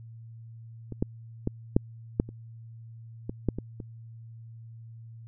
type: clicks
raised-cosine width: 3 ms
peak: -24 / -12 / -14 / -7 / -9 / -28 / -19 / -11 / -19 / -25 dBFS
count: 10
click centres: 0.923 / 1.025 / 1.474 / 1.765 / 2.199 / 2.29 / 3.295 / 3.487 / 3.586 / 3.802 s
effects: added 114 Hz sine -43 dBFS peak until 5.27 s